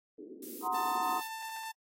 pink band-pass noise, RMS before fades -48 dBFS, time 0.18-1.2 s, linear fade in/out 5 ms, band 250 to 430 Hz, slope 48 dB/octave
violet noise bursts, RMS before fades -45 dBFS, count 3, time 0.42-1.278 s, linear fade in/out 10 ms, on 260 ms, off 39 ms
sine chord, C half-diminished seventh, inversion second, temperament equal with one note detuned, 740 / 932.3 / 1046.5 / 1253.9 Hz, Gb5 / Bb5 / C6 / Eb6, 0 / 0 / 0 / +13 cents, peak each -35 / -35 / -34 / -38 dBFS, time 0.62-1.22 s, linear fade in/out 50 ms
sawtooth tone with tremolo, 890 Hz, A5, 20 cents sharp, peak -34 dBFS, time 0.74-1.72 s, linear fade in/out 10 ms, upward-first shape triangle, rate 8.8 Hz, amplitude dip 25%
effects AAC 48 kbps

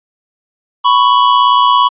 square tone pair together, 991.2 / 1108.7 Hz, B5 / C#6, +6 / 0 cents, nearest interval major second, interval 194 cents, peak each -10 dBFS, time 0.84-1.89 s, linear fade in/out 20 ms, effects resampled to 8000 Hz

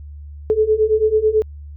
sine beating tone pair, 427.9 / 437 Hz, A4 / A4, -48 / -12 cents, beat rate 9.1 Hz, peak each -17 / -15 dBFS, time 0.5-1.42 s, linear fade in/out 0 ms, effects added 73 Hz sine -32 dBFS peak until 1.76 s

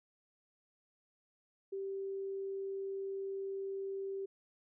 sine tone, 390 Hz, G4, 9 cents flat, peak -37 dBFS, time 1.72-4.26 s, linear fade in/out 10 ms, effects none

